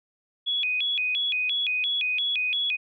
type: tone with vibrato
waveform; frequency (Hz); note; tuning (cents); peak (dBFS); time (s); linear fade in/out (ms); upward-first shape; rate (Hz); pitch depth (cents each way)
sine; 2900; F#7; -35; -23; 0.46-2.77; 20; square; 2.9; 260
effects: none